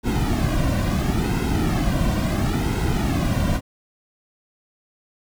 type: noise with flanger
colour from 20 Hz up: brown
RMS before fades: -21 dBFS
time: 0.03-3.61 s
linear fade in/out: 50 ms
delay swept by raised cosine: 1.7 to 2.37 ms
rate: 0.73 Hz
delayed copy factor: -0.75
effects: none

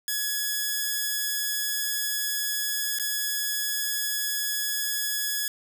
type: tone with dropouts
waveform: 5% pulse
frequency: 1689 Hz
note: G#6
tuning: 29 cents sharp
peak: -15 dBFS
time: 0.08-5.48 s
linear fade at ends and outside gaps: 1 ms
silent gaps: 2.987-2.997 s
effects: none

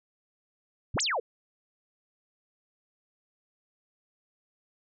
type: exponential two-way sweep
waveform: sine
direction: up then down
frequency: 52.1 to 8372 to 413 Hz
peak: -26 dBFS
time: 0.94-1.2 s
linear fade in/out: 5 ms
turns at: 1.01 s
effects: none

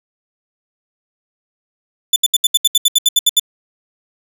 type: tone bursts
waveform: sawtooth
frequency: 3502 Hz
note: A7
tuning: 9 cents flat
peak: -5 dBFS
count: 13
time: 2.13-3.397 s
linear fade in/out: 5 ms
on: 31 ms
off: 72 ms
effects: 7-bit

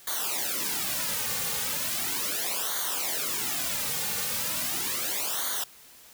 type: noise with flanger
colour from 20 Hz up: white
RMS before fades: -30 dBFS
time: 0.07-5.64 s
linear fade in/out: 5 ms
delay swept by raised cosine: 0.38 to 3.08 ms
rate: 0.37 Hz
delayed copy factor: -0.95
effects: white hiss -52 dBFS RMS until 6.13 s

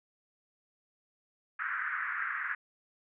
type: band-pass noise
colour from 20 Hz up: pink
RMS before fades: -35 dBFS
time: 1.59-2.55 s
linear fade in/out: 5 ms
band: 1300 to 1900 Hz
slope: 48 dB/octave
effects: none

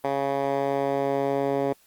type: tone with band-pass filter sweep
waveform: 10% pulse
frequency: 138.59 Hz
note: C#3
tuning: in tune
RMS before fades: -25 dBFS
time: 0.04-1.73 s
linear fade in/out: 5 ms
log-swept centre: 710 to 450 Hz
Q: 1.1
effects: white hiss -60 dBFS RMS until 1.86 s + Opus 32 kbps

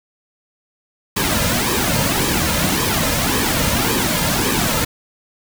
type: noise with flanger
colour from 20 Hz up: pink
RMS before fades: -18 dBFS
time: 1.16-4.85 s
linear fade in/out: 10 ms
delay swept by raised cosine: 1.4 to 2.7 ms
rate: 1.8 Hz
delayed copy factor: -0.65
effects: none

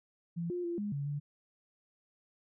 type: tone with pitch steps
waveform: sine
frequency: 169.6 / 354.4 / 343.3 / 206.3 / 141.7 / 144.9 Hz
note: E3 / F4 / F4 / G#3 / C#3 / D3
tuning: +50 / +25 / -30 / -11 / +38 / -23 cents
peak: -33 dBFS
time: 0.36-1.2 s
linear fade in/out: 20 ms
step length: 140 ms
effects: none

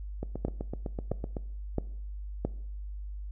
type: two click trains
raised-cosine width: 2 ms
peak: -21 / -15 dBFS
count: 10 / 4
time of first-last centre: 0.23-1.368 / 0.45-2.45 s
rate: 7.91 / 1.5 Hz
effects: noise-tail reverb RT60 0.7 s tail -20 dB re dry + added 50 Hz sine -36 dBFS peak until 3.31 s

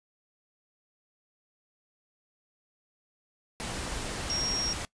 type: tone in noise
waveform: sine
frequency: 5588 Hz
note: F8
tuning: in tune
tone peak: -29 dBFS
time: 4.3-4.73 s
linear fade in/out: 0 ms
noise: pink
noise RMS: -35 dBFS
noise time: 3.6-4.85 s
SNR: +3 dB
effects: noise-tail reverb RT60 0.1 s tail -21 dB re dry + resampled to 22050 Hz

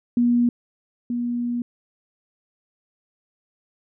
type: tone pair in turn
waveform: sine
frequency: 240.4 / 240.4 Hz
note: B3 / B3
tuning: -46 / -46 cents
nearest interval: unison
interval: 0 cents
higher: neither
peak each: -15 / -22 dBFS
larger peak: first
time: 0.17-0.49 / 1.1-1.62 s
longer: second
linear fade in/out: 2 ms
effects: none

